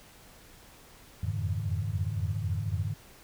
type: tone cluster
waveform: sine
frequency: 86.7 / 90.6 / 104.5 / 141.5 / 158.1 Hz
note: F2 / F#2 / G#2 / C#3 / D#3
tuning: -12 / -36 / +11 / +36 / +28 cents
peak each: -36 / -35 / -31 / -38 / -39 dBFS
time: 1.23-2.94 s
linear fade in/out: 5 ms
effects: pink hiss -54 dBFS RMS until 3.23 s